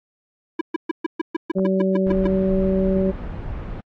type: tone bursts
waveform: square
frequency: 329.6 Hz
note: E4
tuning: in tune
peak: -19 dBFS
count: 12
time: 0.59-2.272 s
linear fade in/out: 5 ms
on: 21 ms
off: 130 ms
type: harmonic tone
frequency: 190.3 Hz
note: F#3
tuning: 49 cents sharp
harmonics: 1 / 2 / 3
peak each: -19 / -22 / -24 dBFS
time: 1.55-3.12 s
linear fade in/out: 20 ms
type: clicks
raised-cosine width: 1 ms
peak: -20 dBFS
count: 2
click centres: 1.585 / 1.595 s
type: noise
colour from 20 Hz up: brown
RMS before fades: -29 dBFS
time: 2.06-3.81 s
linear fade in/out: 10 ms
effects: low-pass 2000 Hz 12 dB/octave + AAC 48 kbps